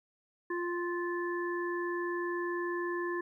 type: harmonic tone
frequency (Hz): 349.2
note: F4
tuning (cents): 0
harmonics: 1 / 3 / 5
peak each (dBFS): -33 / -39 / -39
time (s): 0.5-3.21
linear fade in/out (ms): 5
effects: 12-bit